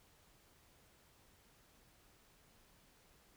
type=silence; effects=pink hiss -68 dBFS RMS until 3.36 s